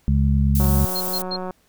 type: harmonic tone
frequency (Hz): 69.3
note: C#2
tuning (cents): 0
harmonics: 1 / 2 / 3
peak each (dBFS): -17 / -20 / -22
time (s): 0.08-0.85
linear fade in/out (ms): 0
type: noise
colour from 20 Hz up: violet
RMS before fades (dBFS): -27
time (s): 0.55-1.22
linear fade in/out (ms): 2
type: click train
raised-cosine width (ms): 1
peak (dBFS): -17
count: 168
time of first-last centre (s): 0.6-1.508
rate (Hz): 184
type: tone bursts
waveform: sine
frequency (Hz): 4211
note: C8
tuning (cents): +10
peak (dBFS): -24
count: 3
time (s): 0.95-1.367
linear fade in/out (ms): 10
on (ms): 59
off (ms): 120
effects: pink hiss -61 dBFS RMS until 1.68 s